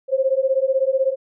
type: beating tone pair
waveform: sine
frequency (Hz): 523.3 / 539.3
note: C5 / C#5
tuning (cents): 0 / -48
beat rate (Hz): 16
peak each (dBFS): -19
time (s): 0.08-1.16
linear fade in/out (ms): 50
effects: none